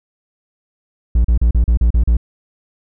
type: tone bursts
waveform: triangle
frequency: 57.8 Hz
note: A#1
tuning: 14 cents flat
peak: -7 dBFS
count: 8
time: 1.15-2.169 s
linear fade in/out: 5 ms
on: 95 ms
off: 37 ms
effects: none